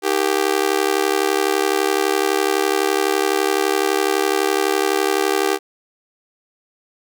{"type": "tone with amplitude modulation", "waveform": "sawtooth", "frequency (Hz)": 392.5, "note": "G4", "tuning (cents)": 2, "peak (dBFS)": -8, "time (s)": [0.02, 5.59], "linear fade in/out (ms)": 50, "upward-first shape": "sine", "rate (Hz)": 71.9, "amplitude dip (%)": 100, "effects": []}